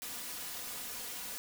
white noise with comb filter, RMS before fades -42 dBFS, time 0.02-1.38 s, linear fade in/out 0 ms, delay 4.1 ms, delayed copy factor +0.55, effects none

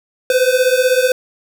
square beating tone pair, 501 / 517 Hz, B4 / C5, +25 / -21 cents, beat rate 16 Hz, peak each -15 dBFS, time 0.3-1.12 s, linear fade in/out 2 ms, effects 8-bit

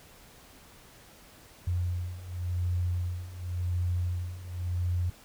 sine beating tone pair, 88.1 / 89.01 Hz, F2 / F2, +16 / +33 cents, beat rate 0.91 Hz, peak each -33 / -30 dBFS, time 1.67-5.1 s, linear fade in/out 5 ms, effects pink hiss -54 dBFS RMS until 5.24 s

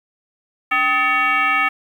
sine tone with frequency modulation, 1760 Hz, A6, in tune, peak -14 dBFS, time 0.71-1.69 s, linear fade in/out 10 ms, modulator 491 Hz, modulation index 1.7, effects 8-bit

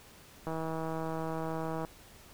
click train, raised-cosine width 1 ms, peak -23 dBFS, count 223, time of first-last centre 0.47-1.849 s, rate 161 Hz, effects pink hiss -55 dBFS RMS until 2.33 s

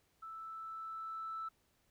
sine tone with level ramp, 1318.5 Hz, E6, in tune, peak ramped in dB -45 to -38 dBFS, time 0.22-1.49 s, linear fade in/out 10 ms, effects tanh soft clip ceiling -35 dBFS + pink hiss -75 dBFS RMS until 1.9 s

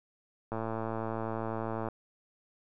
click train, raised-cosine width 1 ms, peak -21 dBFS, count 154, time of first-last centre 0.52-1.886 s, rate 112 Hz, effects none

